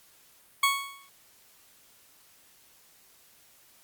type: tone with exponential decay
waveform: 20% pulse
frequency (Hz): 1108.7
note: C#6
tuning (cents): 0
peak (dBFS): -14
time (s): 0.63-1.09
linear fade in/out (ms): 5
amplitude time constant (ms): 100
effects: white hiss -59 dBFS RMS until 3.83 s + Opus 48 kbps